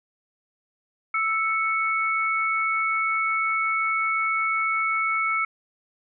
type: tone pair together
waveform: sine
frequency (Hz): 1318.5 / 2213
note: E6 / C#7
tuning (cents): 0 / -3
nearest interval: major sixth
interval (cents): 897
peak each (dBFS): -24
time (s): 1.14-5.45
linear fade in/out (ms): 5
effects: none

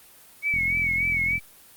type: tone with vibrato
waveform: sine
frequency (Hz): 2239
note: C#7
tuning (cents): +17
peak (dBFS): -21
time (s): 0.42-1.4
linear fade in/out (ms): 50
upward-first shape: sine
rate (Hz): 3.4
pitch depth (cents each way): 60
type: click train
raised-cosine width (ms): 5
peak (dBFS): -24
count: 37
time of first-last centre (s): 0.54-1.379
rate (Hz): 42.9
effects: white hiss -51 dBFS RMS until 1.76 s + Opus 32 kbps

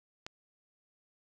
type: click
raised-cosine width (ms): 0.2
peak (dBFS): -23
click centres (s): 0.265
effects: none

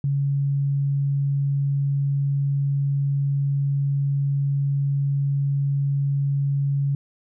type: tone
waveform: sine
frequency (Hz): 140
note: C#3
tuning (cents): +18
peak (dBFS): -19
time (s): 0.04-6.95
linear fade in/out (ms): 2
effects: none

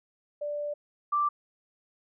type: tone pair in turn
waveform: sine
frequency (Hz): 587.3 / 1174.6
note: D5 / D6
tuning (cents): 0 / 0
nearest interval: octave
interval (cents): 1200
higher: second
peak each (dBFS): -30 / -23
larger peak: second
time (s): 0.41-0.74 / 1.12-1.29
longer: first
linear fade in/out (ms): 10
effects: none

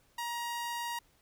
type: tone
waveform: sawtooth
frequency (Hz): 946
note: A#5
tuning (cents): +25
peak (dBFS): -31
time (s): 0.18-0.99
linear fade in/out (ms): 5
effects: pink hiss -68 dBFS RMS until 1.21 s

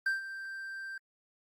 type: tone with ADSR envelope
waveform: triangle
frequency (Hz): 1571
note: G6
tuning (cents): +3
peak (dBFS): -24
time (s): 0.06-0.98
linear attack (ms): 4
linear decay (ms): 140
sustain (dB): -13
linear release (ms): 5
effects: Opus 24 kbps

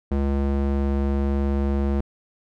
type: tone with band-pass filter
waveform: square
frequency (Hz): 69.2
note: C#2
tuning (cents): -2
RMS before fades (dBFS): -22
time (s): 0.11-2.01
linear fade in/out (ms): 5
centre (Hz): 230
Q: 0.56
effects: none

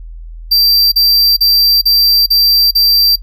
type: tone bursts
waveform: square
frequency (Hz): 4699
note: D8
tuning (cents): 0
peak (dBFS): -7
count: 6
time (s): 0.51-3.16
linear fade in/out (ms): 10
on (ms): 410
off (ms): 38
effects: noise-tail reverb RT60 0.1 s tail -19 dB re dry + added 41 Hz sine -26 dBFS peak until 3.22 s

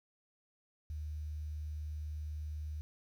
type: tone with quantisation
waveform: sine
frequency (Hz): 76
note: D#2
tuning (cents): -40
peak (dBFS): -38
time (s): 0.9-2.81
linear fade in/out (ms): 0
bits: 11
effects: none

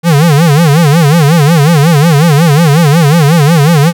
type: tone with vibrato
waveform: square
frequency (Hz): 155.56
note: D#3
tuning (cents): 0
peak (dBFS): -4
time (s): 0.03-3.93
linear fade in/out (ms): 50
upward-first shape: sine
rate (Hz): 5.5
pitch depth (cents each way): 190
effects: none

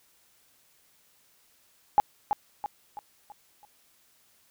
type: tone with echo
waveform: sine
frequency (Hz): 830.6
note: G#5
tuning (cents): 0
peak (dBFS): -14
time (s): 1.98-2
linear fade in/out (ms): 0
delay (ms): 330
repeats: 5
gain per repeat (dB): -7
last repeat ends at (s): 3.65
effects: white hiss -64 dBFS RMS until 4.5 s

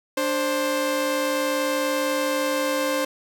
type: tone pair together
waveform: sawtooth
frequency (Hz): 293.7 / 527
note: D4 / C5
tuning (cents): 0 / +12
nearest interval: minor seventh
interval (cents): 1012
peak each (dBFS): -23 / -19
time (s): 0.17-3.05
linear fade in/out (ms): 5
effects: none

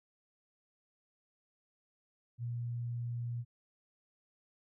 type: tone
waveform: sine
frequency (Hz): 119.3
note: A#2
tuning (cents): +41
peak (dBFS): -35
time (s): 2.38-3.45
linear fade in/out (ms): 50
effects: none

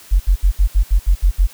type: tone bursts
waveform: sine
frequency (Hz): 44.78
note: F1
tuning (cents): +44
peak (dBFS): -8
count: 9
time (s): 0.11-1.472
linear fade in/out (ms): 20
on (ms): 90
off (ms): 69
effects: white hiss -42 dBFS RMS until 1.53 s

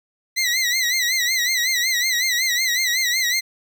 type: tone with vibrato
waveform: 20% pulse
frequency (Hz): 2003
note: B6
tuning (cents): +24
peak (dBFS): -13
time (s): 0.36-3.41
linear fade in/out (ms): 20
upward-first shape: sine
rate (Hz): 5.4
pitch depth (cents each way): 100
effects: none

